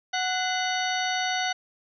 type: harmonic tone with a mistuned harmonic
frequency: 740 Hz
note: F#5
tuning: in tune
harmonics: 1 / 2 / 3 / 4 / 5 / 6 / 8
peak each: -28 / -31 / -33 / -34 / -35 / -36 / -37 dBFS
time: 0.13-1.53 s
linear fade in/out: 10 ms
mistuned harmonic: 3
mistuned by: -140 cents
effects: none